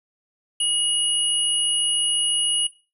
sine tone pair together, 2900 / 9754 Hz, F#7 / D#9, -35 / -35 cents, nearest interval octave + major sixth, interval 2100 cents, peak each -22 dBFS, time 0.6-2.67 s, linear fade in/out 5 ms, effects noise-tail reverb RT60 0.3 s tail -17 dB re dry

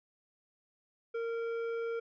sine tone with hard clipping, 461.3 Hz, A#4, 18 cents flat, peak -35 dBFS, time 1.14-2 s, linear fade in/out 10 ms, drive 9 dB, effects resampled to 11025 Hz

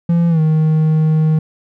triangle tone with pitch glide, 169.9 to 156.7 Hz, F3 to D#3, -47 to +13 cents, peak -8 dBFS, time 0.09-1.39 s, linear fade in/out 5 ms, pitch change -140 cents, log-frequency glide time 0.29-0.4 s, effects none

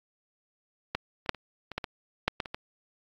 clicks, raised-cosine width 0.3 ms, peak -12 / -30 / -7 / -29 / -22 / -14 / -17 / -7 / -13 / -22 / -18 dBFS, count 11, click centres 0.95 / 1.261 / 1.293 / 1.347 / 1.717 / 1.78 / 1.842 / 2.28 / 2.402 / 2.458 / 2.545 s, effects AAC 48 kbps

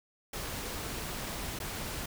pink noise with dropouts, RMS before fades -38 dBFS, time 0.33-2.06 s, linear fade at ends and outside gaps 5 ms, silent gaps 1.59-1.6 s, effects none

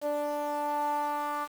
sawtooth tone with band-pass filter sweep, 293.7 Hz, D4, in tune, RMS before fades -31 dBFS, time 0.01-1.48 s, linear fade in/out 50 ms, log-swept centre 640 to 1100 Hz, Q 5.3, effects 8-bit

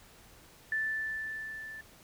sine tone with level ramp, 1760 Hz, A6, in tune, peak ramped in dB -28 to -42 dBFS, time 0.72-1.81 s, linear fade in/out 2 ms, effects pink hiss -57 dBFS RMS until 2.03 s

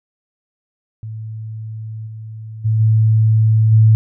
sine tone with level steps, 110 Hz, A2, in tune, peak -25 / -28 / -12 / -9 / -6 dBFS, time 1.03-3.95 s, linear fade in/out 0 ms, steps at 2.06 / 2.64 / 2.79 / 3.71 s, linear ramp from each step 20 ms, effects none

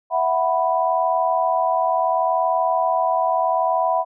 sine chord, E suspended second, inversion none, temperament equal, 659.3 / 740 / 987.8 Hz, E5 / F#5 / B5, 0 / 0 / 0 cents, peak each -21 dBFS, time 0.1-4.05 s, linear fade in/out 50 ms, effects none

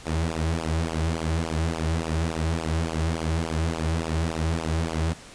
sawtooth tone with flanger, 81 Hz, E2, 30 cents flat, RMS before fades -26 dBFS, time 0.05-5.14 s, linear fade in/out 20 ms, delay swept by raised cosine 0.49 to 4.49 ms, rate 3.5 Hz, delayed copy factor -1, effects pink hiss -45 dBFS RMS until 5.34 s + resampled to 22050 Hz

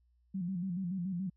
sine tone with vibrato, 182.5 Hz, F#3, 24 cents flat, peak -33 dBFS, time 0.34-1.3 s, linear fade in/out 10 ms, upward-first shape square, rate 7 Hz, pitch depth 88 cents each way, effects added 60 Hz sine -67 dBFS peak until 1.36 s

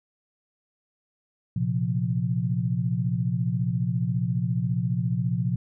sine chord, Bb suspended second, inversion none, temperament just, 116.54 / 131.11 / 174.81 Hz, Bb2 / C3 / F3, 0 / +4 / +2 cents, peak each -27 dBFS, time 1.56-5.56 s, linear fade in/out 5 ms, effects none

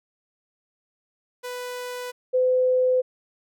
sawtooth / sine tone pair in turn, 495.2 / 508.5 Hz, B4 / C5, +5 / -50 cents, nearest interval unison, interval 45 cents, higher second, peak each -27 / -17 dBFS, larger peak second, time 1.43-2.12 / 2.33-3.02 s, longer neither, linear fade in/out 20 ms, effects none

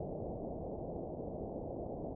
white low-pass noise, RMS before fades -42 dBFS, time 0-2.15 s, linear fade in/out 5 ms, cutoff 700 Hz, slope 48 dB/octave, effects none

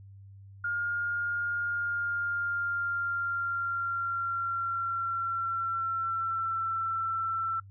sine tone with pitch glide, 1416 to 1339.6 Hz, F6 to E6, +23 to +27 cents, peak -28 dBFS, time 0.64-7.6 s, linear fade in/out 5 ms, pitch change -96 cents, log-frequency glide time 1.61-6.62 s, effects noise-tail reverb RT60 0.1 s tail -23 dB re dry + added 98 Hz sine -47 dBFS peak until 7.7 s

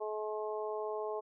harmonic tone, 213.8 Hz, A3, 49 cents flat, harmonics 2 / 3 / 4 / 5, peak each -37 / -41 / -43 / -45 dBFS, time 0-1.21 s, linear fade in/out 20 ms, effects none

